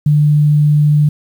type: tone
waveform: sine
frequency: 148.8 Hz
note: D3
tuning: 23 cents sharp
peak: -7 dBFS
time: 0.06-1.09 s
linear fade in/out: 5 ms
effects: 7-bit